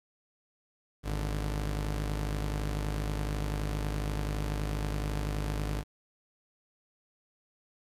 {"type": "tone pair together", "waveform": "sawtooth", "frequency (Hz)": [52, 146.83], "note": ["G#1", "D3"], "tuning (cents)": [3, 0], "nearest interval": "octave + tritone", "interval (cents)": 1797, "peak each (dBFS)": [-27, -34], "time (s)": [1.03, 5.84], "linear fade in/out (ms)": 50, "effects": ["resampled to 32000 Hz", "10-bit"]}